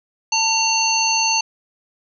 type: harmonic tone with a mistuned harmonic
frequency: 888 Hz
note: A5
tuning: 16 cents sharp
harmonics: 1 / 3 / 5 / 7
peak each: -21 / -21 / -21 / -21 dBFS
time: 0.32-1.41 s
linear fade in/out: 5 ms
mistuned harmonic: 3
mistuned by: +55 cents
effects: none